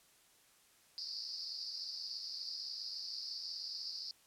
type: band-pass noise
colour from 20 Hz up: white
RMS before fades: -44 dBFS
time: 0.98-4.11 s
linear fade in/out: 0 ms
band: 4500 to 5100 Hz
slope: 96 dB/octave
effects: white hiss -67 dBFS RMS until 4.26 s + low-pass 12000 Hz 12 dB/octave